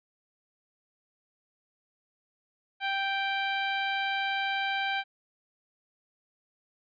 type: tone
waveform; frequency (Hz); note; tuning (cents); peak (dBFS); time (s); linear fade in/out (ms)
15% pulse; 784; G5; 0; -21; 2.8-5.04; 50
effects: resampled to 11025 Hz